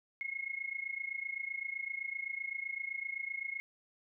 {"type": "tone with amplitude modulation", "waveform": "sine", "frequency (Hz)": 2166, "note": "C#7", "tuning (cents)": -41, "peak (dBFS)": -33, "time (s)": [0.21, 3.6], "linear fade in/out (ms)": 0, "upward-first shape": "sine", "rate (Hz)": 27.8, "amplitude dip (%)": 85, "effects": []}